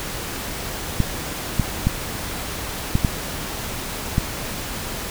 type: clicks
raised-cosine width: 5 ms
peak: -4 dBFS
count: 6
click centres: 1.003 / 1.597 / 1.87 / 2.954 / 3.048 / 4.181 s
effects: pink hiss -29 dBFS RMS until 5.1 s